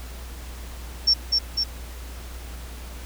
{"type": "tone with echo", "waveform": "sine", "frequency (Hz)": 5460, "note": "F8", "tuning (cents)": -40, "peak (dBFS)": -14, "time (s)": [1.07, 1.14], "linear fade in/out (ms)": 10, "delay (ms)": 250, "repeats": 2, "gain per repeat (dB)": -3, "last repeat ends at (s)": 1.64, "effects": ["added 60 Hz sine -35 dBFS peak until 3.05 s", "pink hiss -43 dBFS RMS until 3.05 s"]}